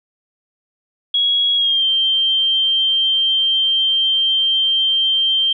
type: tone with pitch glide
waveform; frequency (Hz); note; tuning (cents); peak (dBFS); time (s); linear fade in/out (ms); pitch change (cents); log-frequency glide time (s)
sine; 3322 to 3148; G#7 to G7; 0 to +7; -13; 1.14-5.53; 5; -93; 1.56-1.85
effects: none